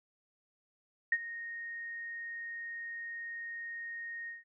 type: tone with ADSR envelope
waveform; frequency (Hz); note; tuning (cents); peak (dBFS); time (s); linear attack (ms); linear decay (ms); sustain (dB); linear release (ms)
sine; 1859; A#6; -5; -23; 1.12-4.44; 4; 48; -16; 160
effects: none